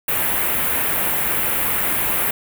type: band-stop noise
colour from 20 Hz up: white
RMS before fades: -20 dBFS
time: 0.08-2.31 s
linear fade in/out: 5 ms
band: 2700 to 11000 Hz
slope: 24 dB/octave
effects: none